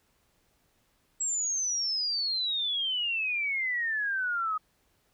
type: exponential sweep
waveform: sine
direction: down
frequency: 7720 to 1244.5 Hz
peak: -27 dBFS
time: 1.2-4.58 s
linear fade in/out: 10 ms
effects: pink hiss -70 dBFS RMS until 5.13 s